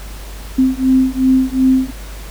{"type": "beating tone pair", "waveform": "sine", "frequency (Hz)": [259.5, 262.2], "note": ["C4", "C4"], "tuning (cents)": [-14, 4], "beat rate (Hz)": 2.7, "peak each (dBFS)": -13, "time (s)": [0.58, 1.91], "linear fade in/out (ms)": 10, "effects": ["added 50 Hz sine -28 dBFS peak until 2.3 s", "pink hiss -36 dBFS RMS until 2.3 s"]}